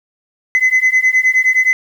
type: beating tone pair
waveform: sine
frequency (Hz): 2027 / 2036.6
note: B6 / C7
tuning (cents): +45 / -47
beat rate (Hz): 9.6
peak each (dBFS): -11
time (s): 0.55-1.73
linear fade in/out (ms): 0
effects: tanh soft clip ceiling -6 dBFS + 7-bit